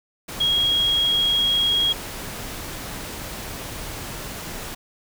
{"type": "tone in noise", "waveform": "sine", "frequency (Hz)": 3288, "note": "G#7", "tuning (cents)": -18, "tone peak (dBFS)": -17, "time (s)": [0.4, 1.93], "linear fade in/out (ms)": 10, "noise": "pink", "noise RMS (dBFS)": -33, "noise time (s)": [0.28, 4.75], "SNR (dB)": 13, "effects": []}